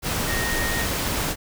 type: tone in noise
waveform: sine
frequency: 1860 Hz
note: A#6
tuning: 4 cents flat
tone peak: -27 dBFS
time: 0.26-0.87 s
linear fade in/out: 50 ms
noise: pink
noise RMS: -25 dBFS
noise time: 0.02-1.36 s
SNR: -5 dB
effects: none